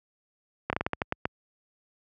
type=slowing click train; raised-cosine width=0.5 ms; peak=-11 dBFS; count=9; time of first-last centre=0.7-1.255 s; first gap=29 ms; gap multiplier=1.24; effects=high-pass 60 Hz 12 dB/octave